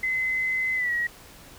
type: tone with pitch glide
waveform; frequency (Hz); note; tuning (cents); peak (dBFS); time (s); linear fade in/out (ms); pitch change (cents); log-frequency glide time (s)
sine; 2043 to 1906.2; C7 to A#6; -42 to +38; -23; 0.03-1.07; 5; -120; 0.75-0.93
effects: pink hiss -48 dBFS RMS until 1.58 s